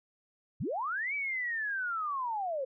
sine linear two-way sweep, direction up then down, 77.1 to 2316 to 506 Hz, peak -31 dBFS, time 0.6-2.65 s, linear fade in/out 10 ms, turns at 1.14 s, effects none

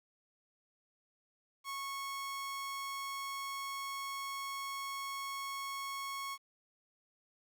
sawtooth tone, 1100 Hz, C#6, 14 cents flat, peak -35 dBFS, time 1.64-6.38 s, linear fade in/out 50 ms, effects 11-bit

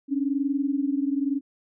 sine tone pair together, 272.8 / 293.7 Hz, C#4 / D4, -28 / 0 cents, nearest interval minor second, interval 128 cents, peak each -24 / -27 dBFS, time 0.08-1.41 s, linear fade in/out 50 ms, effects none

